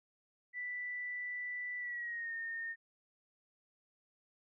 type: tone with pitch glide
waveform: sine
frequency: 1975.5 to 1832.6 Hz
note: B6 to A#6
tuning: 0 to -30 cents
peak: -38 dBFS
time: 0.53-2.76 s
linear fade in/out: 50 ms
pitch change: -130 cents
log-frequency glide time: 1.78-2.33 s
effects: none